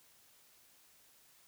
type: silence
effects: white hiss -65 dBFS RMS until 1.47 s